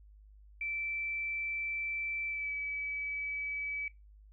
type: tone with pitch glide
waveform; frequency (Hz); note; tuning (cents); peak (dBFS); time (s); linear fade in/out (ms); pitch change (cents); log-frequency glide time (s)
sine; 2330 to 2291; D7 to D7; -14 to -44; -34; 0.61-3.88; 2; -30; 2.27-2.53
effects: noise-tail reverb RT60 0.2 s tail -20 dB re dry + added 51 Hz sine -54 dBFS peak until 4.32 s